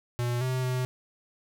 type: tone with pitch steps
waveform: square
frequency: 121 / 128.5 / 127.3 Hz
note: B2 / C3 / C3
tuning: -35 / -31 / -47 cents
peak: -27 dBFS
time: 0.19-0.85 s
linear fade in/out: 0 ms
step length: 220 ms
effects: none